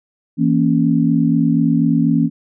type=chord; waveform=sine; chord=A# diminished; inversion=second; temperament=equal; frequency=164.81 / 233.1 / 277.2 Hz; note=E3 / A#3 / C#4; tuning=0 / 0 / 0 cents; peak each=-16 dBFS; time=0.37-2.3 s; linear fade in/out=50 ms; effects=none